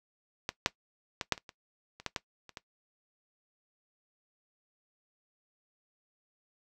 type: clicks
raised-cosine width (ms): 0.2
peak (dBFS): -14 / -6 / -15 / -7 / -27 / -28 / -29 / -15 / -14 / -30 / -24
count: 11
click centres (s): 0.491 / 0.661 / 1.212 / 1.323 / 1.378 / 1.492 / 2 / 2.063 / 2.162 / 2.493 / 2.572
effects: noise-tail reverb RT60 0.1 s tail -18 dB re dry